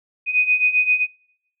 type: beating tone pair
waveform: sine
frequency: 2489 / 2496.6 Hz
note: D#7 / D#7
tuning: 0 / +5 cents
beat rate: 7.6 Hz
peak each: -20 / -17 dBFS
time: 0.26-1.07 s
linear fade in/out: 50 ms
effects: noise-tail reverb RT60 0.8 s tail -25 dB re dry